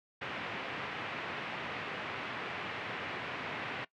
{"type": "band-pass noise", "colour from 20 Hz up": "white", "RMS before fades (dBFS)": -40, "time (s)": [0.21, 3.85], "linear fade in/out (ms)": 10, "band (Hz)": [100, 2600], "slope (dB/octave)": 24, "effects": ["noise-tail reverb RT60 0.1 s tail -20 dB re dry"]}